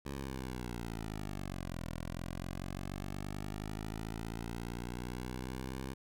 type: linear two-way sweep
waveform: 10% pulse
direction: down then up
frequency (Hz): 70.4 to 41.2 to 66.4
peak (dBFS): -31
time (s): 0.05-5.94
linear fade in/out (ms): 10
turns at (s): 1.86
effects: none